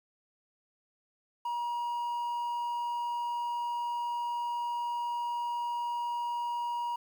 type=tone; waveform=triangle; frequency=954 Hz; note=A#5; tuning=40 cents sharp; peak=-29 dBFS; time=1.45-6.96 s; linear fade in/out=5 ms; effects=10-bit